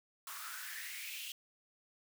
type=noise with high-pass filter sweep; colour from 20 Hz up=white; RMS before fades=-45 dBFS; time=0.27-1.32 s; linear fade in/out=2 ms; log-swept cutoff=1100 to 3000 Hz; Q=5.2; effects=none